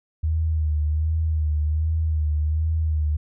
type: tone with vibrato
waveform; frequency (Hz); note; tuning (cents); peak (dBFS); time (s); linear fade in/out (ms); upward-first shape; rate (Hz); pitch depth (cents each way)
sine; 77.78; D#2; 0; -19; 0.23-3.17; 10; sine; 1.3; 53
effects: none